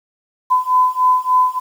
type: beating tone pair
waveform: sine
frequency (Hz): 1009 / 1012.4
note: B5 / B5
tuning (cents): +37 / +43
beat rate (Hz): 3.4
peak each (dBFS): -15 / -14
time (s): 0.5-1.6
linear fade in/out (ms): 20
effects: 7-bit